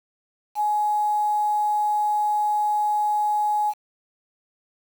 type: tone with quantisation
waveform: sine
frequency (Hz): 840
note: G#5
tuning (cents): +19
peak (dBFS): -19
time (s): 0.55-3.74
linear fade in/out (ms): 50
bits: 7
effects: none